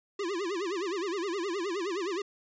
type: tone with vibrato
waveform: square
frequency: 370 Hz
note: F#4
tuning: in tune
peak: -31 dBFS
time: 0.19-2.22 s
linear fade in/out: 5 ms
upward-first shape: sine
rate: 9.6 Hz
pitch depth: 200 cents each way
effects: resampled to 16000 Hz